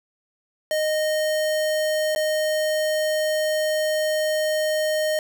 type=tone with dropouts; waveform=square; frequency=618 Hz; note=D#5; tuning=12 cents flat; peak=-21 dBFS; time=0.71-5.19 s; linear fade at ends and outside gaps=1 ms; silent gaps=2.15-2.16 s; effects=none